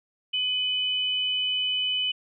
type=tone pair together; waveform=sine; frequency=2523 / 3000 Hz; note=D#7 / F#7; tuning=+23 / +23 cents; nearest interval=minor third; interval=300 cents; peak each=-32 / -24 dBFS; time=0.33-2.12 s; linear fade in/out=10 ms; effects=none